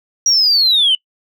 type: linear sweep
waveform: sine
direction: down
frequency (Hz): 5750 to 2960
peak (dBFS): -8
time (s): 0.26-0.95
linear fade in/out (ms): 2
effects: noise-tail reverb RT60 0.1 s tail -25 dB re dry + tanh soft clip ceiling -6 dBFS